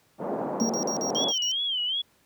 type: band-pass noise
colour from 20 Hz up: white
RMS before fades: -30 dBFS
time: 0.18-1.33 s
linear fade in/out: 50 ms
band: 180 to 770 Hz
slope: 24 dB/octave
type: tone bursts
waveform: triangle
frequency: 5640 Hz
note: F8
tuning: 16 cents sharp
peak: -28 dBFS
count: 7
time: 0.6-1.515 s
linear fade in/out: 0 ms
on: 93 ms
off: 44 ms
type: tone with exponential decay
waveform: sine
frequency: 228.1 Hz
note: A#3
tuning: 37 cents flat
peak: -19 dBFS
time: 0.61-0.92 s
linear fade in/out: 5 ms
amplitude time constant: 67 ms
type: tone with vibrato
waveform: sine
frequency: 3136 Hz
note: G7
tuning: in tune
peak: -25 dBFS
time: 1.15-2.02 s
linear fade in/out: 10 ms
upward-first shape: sine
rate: 2.6 Hz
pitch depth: 130 cents each way
effects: pink hiss -64 dBFS RMS until 2.25 s + high-pass 80 Hz 12 dB/octave